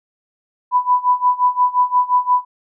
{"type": "tone with tremolo", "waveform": "sine", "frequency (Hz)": 993, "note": "B5", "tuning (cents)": 9, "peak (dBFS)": -9, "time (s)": [0.71, 2.45], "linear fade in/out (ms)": 50, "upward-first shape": "sine", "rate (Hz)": 5.7, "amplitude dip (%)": 90, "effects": []}